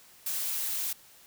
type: noise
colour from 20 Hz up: blue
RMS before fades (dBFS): -32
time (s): 0.26-0.93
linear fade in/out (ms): 5
effects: white hiss -56 dBFS RMS until 1.26 s